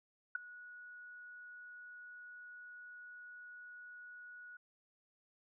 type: tone with ADSR envelope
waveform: sine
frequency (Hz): 1462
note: F#6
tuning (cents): -21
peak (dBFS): -30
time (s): 0.35-4.57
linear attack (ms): 5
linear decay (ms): 8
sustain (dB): -20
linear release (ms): 5
effects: none